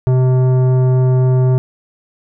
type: tone with tanh clipping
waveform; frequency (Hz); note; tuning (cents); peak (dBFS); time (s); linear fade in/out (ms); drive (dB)
triangle; 128.3; C3; -34; -11; 0.07-1.58; 0; 17
effects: none